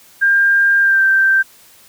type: tone with pitch glide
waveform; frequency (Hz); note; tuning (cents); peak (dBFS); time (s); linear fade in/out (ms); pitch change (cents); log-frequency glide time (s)
sine; 1600 to 1566.2; G6 to G6; +35 to -2; -9; 0.21-1.43; 20; -37; 0.8-1.02
effects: white hiss -46 dBFS RMS until 1.88 s